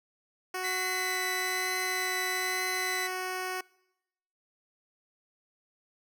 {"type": "tone", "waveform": "10% pulse", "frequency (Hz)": 370.1, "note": "F#4", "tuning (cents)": 0, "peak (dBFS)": -24, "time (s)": [0.54, 3.61], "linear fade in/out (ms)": 5}
{"type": "tone with vibrato", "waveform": "sawtooth", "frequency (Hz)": 2008, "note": "B6", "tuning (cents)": 28, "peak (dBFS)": -28, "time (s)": [0.63, 3.08], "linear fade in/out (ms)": 20, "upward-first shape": "triangle", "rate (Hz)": 1.1, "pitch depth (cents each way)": 18}
{"effects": ["noise-tail reverb RT60 0.9 s tail -24 dB re dry"]}